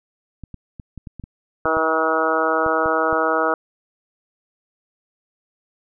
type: clicks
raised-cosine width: 5 ms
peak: -22 dBFS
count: 12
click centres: 0.437 / 0.543 / 0.798 / 0.977 / 1.072 / 1.197 / 1.239 / 1.656 / 1.769 / 2.663 / 2.859 / 3.128 s
type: harmonic tone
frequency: 160 Hz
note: D#3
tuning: 49 cents sharp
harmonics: 2 / 3 / 4 / 5 / 6 / 7 / 8 / 9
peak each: -27 / -23 / -23 / -27 / -28 / -28 / -22 / -25 dBFS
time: 1.65-3.54 s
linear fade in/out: 2 ms
effects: none